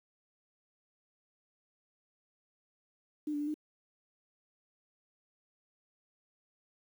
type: tone with pitch steps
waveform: sine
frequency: 301 / 291.9 / 294.4 / 304.2 Hz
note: D4 / D4 / D4 / D#4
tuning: +43 / -10 / +4 / -39 cents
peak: -32 dBFS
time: 3.27-3.542 s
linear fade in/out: 5 ms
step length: 68 ms
effects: 10-bit